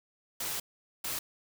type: noise bursts at uneven times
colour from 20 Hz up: white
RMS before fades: -35 dBFS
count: 2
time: 0.4-0.6 / 1.04-1.19 s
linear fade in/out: 5 ms
effects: none